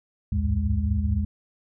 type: tone cluster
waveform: sine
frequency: 63.8 / 78.8 / 102.2 / 107.2 / 205.7 Hz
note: C2 / D#2 / G#2 / A2 / G#3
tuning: -43 / +23 / -27 / -45 / -16 cents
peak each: -30 / -23 / -31 / -31 / -29 dBFS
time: 0.32-1.25 s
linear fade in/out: 5 ms
effects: none